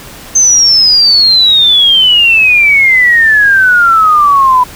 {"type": "exponential sweep", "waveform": "sine", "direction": "down", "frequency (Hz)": [6300, 987.8], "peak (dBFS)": -3, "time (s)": [0.35, 4.64], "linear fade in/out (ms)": 10, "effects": ["pink hiss -30 dBFS RMS until 4.75 s"]}